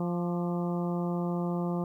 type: harmonic tone with a mistuned harmonic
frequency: 174.61 Hz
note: F3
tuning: in tune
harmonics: 1 / 2 / 3 / 4 / 5 / 6 / 7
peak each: -29 / -35 / -39 / -41 / -43 / -45 / -46 dBFS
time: 0-1.84 s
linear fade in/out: 2 ms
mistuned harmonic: 7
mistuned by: -39 cents
effects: 11-bit